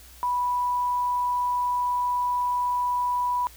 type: tone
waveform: sine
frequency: 984 Hz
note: B5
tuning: 7 cents flat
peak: -22 dBFS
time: 0.23-3.47 s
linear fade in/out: 0 ms
effects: added 60 Hz sine -49 dBFS peak until 3.56 s + white hiss -50 dBFS RMS until 3.56 s